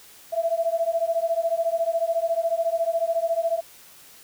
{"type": "beating tone pair", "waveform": "sine", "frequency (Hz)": [659.3, 673.3], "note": ["E5", "E5"], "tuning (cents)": [0, 36], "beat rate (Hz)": 14, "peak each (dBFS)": -24, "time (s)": [0.32, 3.61], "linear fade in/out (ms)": 20, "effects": ["white hiss -49 dBFS RMS until 4.23 s"]}